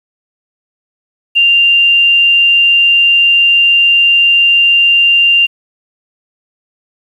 sine tone, 2787 Hz, F7, 4 cents flat, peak -5 dBFS, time 1.35-5.47 s, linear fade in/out 20 ms, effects 7-bit

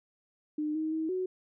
sine tone with pitch steps, 302.8 / 314.1 / 318.4 / 370.3 Hz, D#4 / D#4 / D#4 / F#4, -47 / +16 / +40 / +1 cents, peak -29 dBFS, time 0.58-1.26 s, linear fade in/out 5 ms, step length 170 ms, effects none

